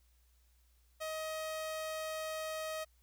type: tone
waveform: sawtooth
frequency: 630 Hz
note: D#5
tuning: 21 cents sharp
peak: -34 dBFS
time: 1-2.85 s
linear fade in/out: 20 ms
effects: added 60 Hz sine -66 dBFS peak until 3.02 s + white hiss -75 dBFS RMS until 3.02 s